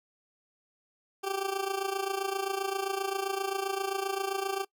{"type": "tone with amplitude modulation", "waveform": "20% pulse", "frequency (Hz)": 389.8, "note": "G4", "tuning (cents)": -10, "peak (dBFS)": -22, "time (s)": [1.23, 4.65], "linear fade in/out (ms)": 20, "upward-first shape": "sine", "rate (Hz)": 27.6, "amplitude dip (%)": 75, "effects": ["noise-tail reverb RT60 0.1 s tail -21 dB re dry"]}